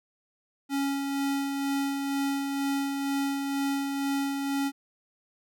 square tone with tremolo, 277.4 Hz, C#4, 1 cent sharp, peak -26 dBFS, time 0.69-4.72 s, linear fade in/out 50 ms, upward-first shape sine, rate 2.1 Hz, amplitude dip 35%, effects none

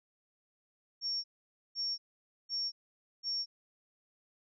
sine tone bursts, 5500 Hz, F8, 27 cents flat, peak -32 dBFS, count 4, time 1.01-3.46 s, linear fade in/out 50 ms, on 230 ms, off 510 ms, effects none

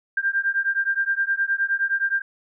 sine beating tone pair, 1586 / 1595.6 Hz, G6 / G6, +20 / +30 cents, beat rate 9.6 Hz, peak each -23 dBFS, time 0.17-2.22 s, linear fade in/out 5 ms, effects none

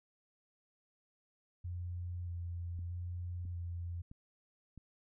sine tone with vibrato, 87.31 Hz, F2, in tune, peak -38 dBFS, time 1.64-4.02 s, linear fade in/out 10 ms, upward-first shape square, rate 0.79 Hz, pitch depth 17 cents each way
click train, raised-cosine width 5 ms, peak -39 dBFS, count 4, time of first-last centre 2.79-4.777 s, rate 1.51 Hz
effects none

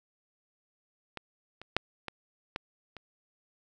clicks, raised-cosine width 0.3 ms, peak -22 / -28 / -8 / -20 / -17 / -28 dBFS, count 6, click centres 1.173 / 1.616 / 1.766 / 2.083 / 2.561 / 2.967 s, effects none

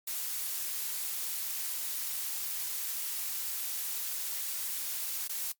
blue noise with dropouts, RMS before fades -35 dBFS, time 0.07-5.52 s, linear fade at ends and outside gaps 5 ms, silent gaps 5.277-5.293 s, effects noise-tail reverb RT60 0.1 s tail -20 dB re dry + MP3 96 kbps

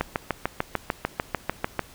click train, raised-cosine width 0.5 ms, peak -8 dBFS, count 13, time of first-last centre 0.01-1.793 s, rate 6.73 Hz, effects pink hiss -49 dBFS RMS until 1.94 s

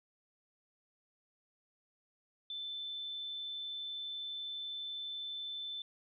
sine tone, 3528 Hz, A7, 4 cents sharp, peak -39 dBFS, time 2.5-5.82 s, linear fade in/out 2 ms, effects none

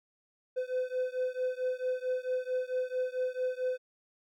triangle beating tone pair, 506 / 510.5 Hz, B4 / C5, +42 / -43 cents, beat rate 4.5 Hz, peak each -31 / -32 dBFS, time 0.56-3.78 s, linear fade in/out 20 ms, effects none

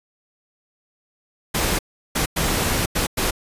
pink noise bursts at uneven times, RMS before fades -21 dBFS, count 5, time 1.54-1.79 / 2.15-2.26 / 2.36-2.86 / 2.95-3.07 / 3.17-3.31 s, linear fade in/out 10 ms, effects resampled to 32000 Hz

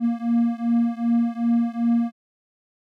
triangle beating tone pair, 233.1 / 235.7 Hz, A#3 / A#3, 0 / +19 cents, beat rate 2.6 Hz, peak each -19 / -20 dBFS, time 0-2.12 s, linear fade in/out 50 ms, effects none

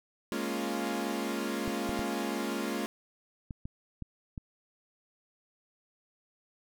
sawtooth chord, Bb minor seventh, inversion third, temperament equal, 207.7 / 233.1 / 277.2 / 349.2 Hz, Ab3 / Bb3 / Db4 / F4, 0 / 0 / 0 / 0 cents, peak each -33 dBFS, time 0.32-2.86 s, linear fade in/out 0 ms
clicks, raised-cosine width 5 ms, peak -26 dBFS, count 7, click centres 1.678 / 1.893 / 1.993 / 3.508 / 3.655 / 4.023 / 4.378 s
effects none

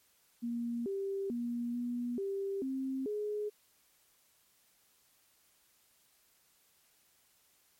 sine tone with pitch steps, 236.1 / 392.4 / 238.4 / 242 / 393.3 / 265.3 / 418.9 Hz, A#3 / G4 / A#3 / B3 / G4 / C4 / G#4, +22 / +2 / +39 / -35 / +6 / +24 / +15 cents, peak -33 dBFS, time 0.42-3.5 s, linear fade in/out 20 ms, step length 440 ms, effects white hiss -69 dBFS RMS until 7.79 s + MP3 64 kbps

